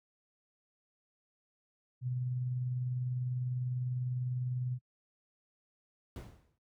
sine tone with tremolo, 125.5 Hz, B2, 28 cents sharp, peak -30 dBFS, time 2.01-4.79 s, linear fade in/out 50 ms, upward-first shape triangle, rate 20 Hz, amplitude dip 40%
brown noise with exponential decay, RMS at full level -38 dBFS, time 6.16-6.58 s, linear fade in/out 1 ms, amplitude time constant 91 ms
effects noise-tail reverb RT60 0.1 s tail -24 dB re dry + high-pass 60 Hz 12 dB/octave

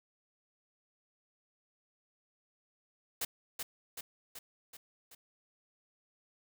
white noise with echo, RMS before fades -35 dBFS, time 3.21-3.25 s, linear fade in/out 5 ms, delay 380 ms, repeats 5, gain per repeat -4 dB, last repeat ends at 5.15 s, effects none

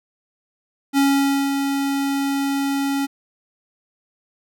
square tone with ADSR envelope, 277.2 Hz, C#4, in tune, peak -14 dBFS, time 0.93-3.07 s, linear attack 46 ms, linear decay 520 ms, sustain -6 dB, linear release 24 ms, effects none

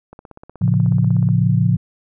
click train, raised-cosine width 1 ms, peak -24 dBFS, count 20, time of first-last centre 0.13-1.289 s, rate 16.4 Hz
sine chord, A augmented, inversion none, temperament equal with one note detuned, 112.83 / 138.59 / 174.61 Hz, A2 / C#3 / E#3, +44 / 0 / 0 cents, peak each -16 / -17 / -17 dBFS, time 0.61-1.77 s, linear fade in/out 10 ms
effects none

